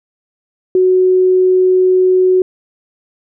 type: tone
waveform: sine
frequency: 370 Hz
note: F#4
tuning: in tune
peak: -7 dBFS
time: 0.75-2.42 s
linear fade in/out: 2 ms
effects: none